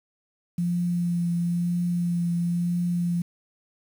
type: tone with vibrato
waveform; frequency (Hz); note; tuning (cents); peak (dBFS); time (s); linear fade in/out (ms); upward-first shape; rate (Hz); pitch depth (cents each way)
sine; 173.5; F3; -11; -22; 0.58-3.22; 5; triangle; 1; 19
effects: 8-bit